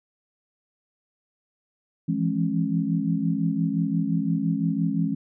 sine tone cluster, 164.6 / 170.4 / 209.5 / 271.6 Hz, E3 / F3 / G#3 / C#4, -2 / -42 / +15 / -35 cents, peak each -27 dBFS, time 2.08-5.15 s, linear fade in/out 10 ms, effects none

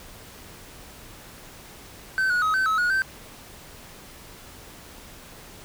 triangle tone with pitch steps, 1536 / 1456 / 1269 / 1534 / 1290 / 1450 / 1552 Hz, G6 / F#6 / D#6 / G6 / E6 / F#6 / G6, -36 / -28 / +34 / -38 / -38 / -35 / -18 cents, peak -18 dBFS, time 2.18-3.02 s, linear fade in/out 0 ms, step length 120 ms, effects pink hiss -45 dBFS RMS until 5.64 s

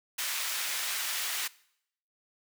pink high-pass noise, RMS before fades -33 dBFS, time 0.18-1.48 s, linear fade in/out 10 ms, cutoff 1700 Hz, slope 12 dB/octave, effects noise-tail reverb RT60 0.7 s tail -21 dB re dry

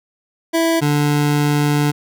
25% pulse tone pair in turn, 329.6 / 146.82 Hz, E4 / D3, 0 / 0 cents, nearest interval octave + major second, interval 1400 cents, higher first, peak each -10 dBFS, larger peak neither, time 0.53-0.81 / 0.81-1.92 s, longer second, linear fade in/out 20 ms, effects none

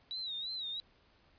sine tone with vibrato, 3864 Hz, B7, 39 cents flat, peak -37 dBFS, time 0.11-0.8 s, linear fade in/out 0 ms, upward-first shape sine, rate 3 Hz, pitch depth 110 cents each way, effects pink hiss -67 dBFS RMS until 1.38 s + resampled to 11025 Hz

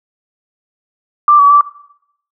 sine tone with pitch steps, 1180 / 1140 / 1163 Hz, D6 / C#6 / D6, +8 / +48 / -17 cents, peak -4 dBFS, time 1.28-1.61 s, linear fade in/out 2 ms, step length 110 ms, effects noise-tail reverb RT60 0.7 s tail -17 dB re dry

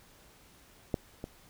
clicks, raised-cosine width 2 ms, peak -15 / -24 dBFS, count 2, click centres 0.942 / 1.241 s, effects pink hiss -59 dBFS RMS until 1.49 s

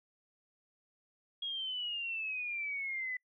sine exponential sweep, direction down, 3306 to 1987 Hz, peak -35 dBFS, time 1.42-3.17 s, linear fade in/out 5 ms, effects noise-tail reverb RT60 0.1 s tail -26 dB re dry

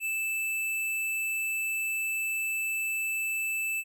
square tone, 2637 Hz, E7, in tune, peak -29 dBFS, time 0-3.84 s, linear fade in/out 50 ms, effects none

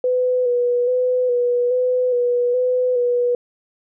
sine tone with vibrato, 494.7 Hz, B4, 3 cents sharp, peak -15 dBFS, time 0.04-3.35 s, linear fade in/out 2 ms, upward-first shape square, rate 1.2 Hz, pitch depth 27 cents each way, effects none

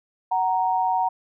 sine tone pair together, 747 / 932.2 Hz, F#5 / A#5, +16 / 0 cents, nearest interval major third, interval 384 cents, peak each -22 dBFS, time 0.31-1.09 s, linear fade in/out 10 ms, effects none

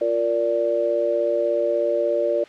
harmonic tone, 116.54 Hz, A#2, in tune, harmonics 3 / 4 / 5, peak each -26 / -25 / -20 dBFS, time 0.01-2.44 s, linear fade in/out 5 ms, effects white hiss -46 dBFS RMS until 2.48 s + low-pass 3000 Hz 12 dB/octave

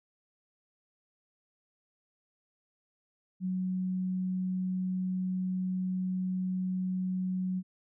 sine tone, 185 Hz, F#3, in tune, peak -29 dBFS, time 3.4-7.63 s, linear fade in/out 50 ms, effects none

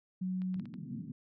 sine tone, 185 Hz, F#3, in tune, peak -32 dBFS, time 0.21-0.61 s, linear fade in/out 10 ms
clicks, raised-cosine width 0.3 ms, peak -39 dBFS, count 5, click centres 0.419 / 0.543 / 0.597 / 0.656 / 0.74 s
white band-pass noise, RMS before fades -43 dBFS, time 0.56-1.12 s, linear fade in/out 2 ms, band 120 to 260 Hz, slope 48 dB/octave
effects none

